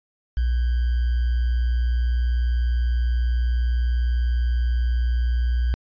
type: tone with sample-and-hold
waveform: sine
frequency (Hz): 60.3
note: B1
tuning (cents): -41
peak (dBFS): -18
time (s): 0.37-5.74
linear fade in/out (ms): 0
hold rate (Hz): 1575
effects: resampled to 11025 Hz